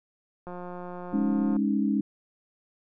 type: click train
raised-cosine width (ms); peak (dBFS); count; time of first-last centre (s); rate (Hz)
1; -26; 196; 0.47-1.566; 178
type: chord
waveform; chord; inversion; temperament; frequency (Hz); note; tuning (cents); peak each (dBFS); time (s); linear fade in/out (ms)
sine; Ab suspended fourth; none; just; 207.7 / 276.9 / 311.5; Ab3 / Db4 / Eb4; 0 / -2 / +2; -25 / -27 / -30; 1.13-2.01; 5
effects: none